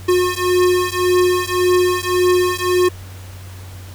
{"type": "beating tone pair", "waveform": "square", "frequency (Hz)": [360, 361.8], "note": ["F#4", "F#4"], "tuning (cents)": [-47, -39], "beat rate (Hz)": 1.8, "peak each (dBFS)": -17, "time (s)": [0.08, 2.89], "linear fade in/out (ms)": 10, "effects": ["added 93 Hz sine -32 dBFS peak until 3.94 s", "pink hiss -41 dBFS RMS until 3.94 s"]}